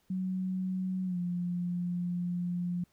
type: tone with pitch glide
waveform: sine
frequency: 186.2 to 176.36 Hz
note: F#3 to F3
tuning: +11 to +17 cents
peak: -30 dBFS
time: 0.1-2.84 s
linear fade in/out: 5 ms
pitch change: -94 cents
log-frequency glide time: 1.05-1.18 s
effects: pink hiss -71 dBFS RMS until 2.92 s